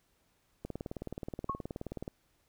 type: click train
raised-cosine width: 2 ms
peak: -25 dBFS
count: 28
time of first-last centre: 0.65-2.079 s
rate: 18.9 Hz
type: tone with exponential decay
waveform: sine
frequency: 1096 Hz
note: C#6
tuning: 20 cents flat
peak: -28 dBFS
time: 1.49-1.62 s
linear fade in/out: 5 ms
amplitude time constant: 27 ms
effects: pink hiss -73 dBFS RMS until 2.48 s